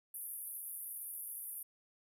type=band-pass noise; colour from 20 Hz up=white; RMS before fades=-45 dBFS; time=0.14-1.63 s; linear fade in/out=5 ms; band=9700 to 14000 Hz; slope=96 dB/octave; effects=none